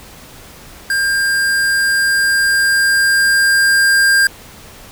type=tone with level ramp; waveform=square; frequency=1600 Hz; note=G6; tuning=35 cents sharp; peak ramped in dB=-14 to -9 dBFS; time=0.9-4.27 s; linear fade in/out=2 ms; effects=pink hiss -38 dBFS RMS until 4.91 s